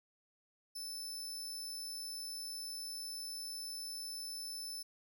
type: tone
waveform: sawtooth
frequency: 5274 Hz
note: E8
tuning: in tune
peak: -39 dBFS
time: 0.75-4.83 s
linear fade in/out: 10 ms
effects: none